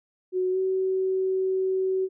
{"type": "tone with pitch glide", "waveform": "sine", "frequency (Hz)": [369, 377.8], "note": ["F#4", "F#4"], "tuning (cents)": [-5, 36], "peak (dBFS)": -22, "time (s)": [0.32, 2.09], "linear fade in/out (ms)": 50, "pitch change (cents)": 41, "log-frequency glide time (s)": [0.51, 0.58], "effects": []}